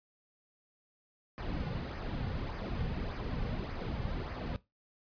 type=noise with flanger; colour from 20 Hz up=brown; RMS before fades=-37 dBFS; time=1.38-4.56 s; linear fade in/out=0 ms; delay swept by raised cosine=0.26 to 3.16 ms; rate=1.7 Hz; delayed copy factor=-0.55; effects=noise-tail reverb RT60 0.2 s tail -18 dB re dry + resampled to 11025 Hz